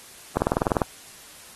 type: click train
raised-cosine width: 1 ms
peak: -6 dBFS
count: 10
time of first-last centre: 0.37-0.818 s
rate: 20.1 Hz
effects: white hiss -46 dBFS RMS until 1.55 s + AAC 32 kbps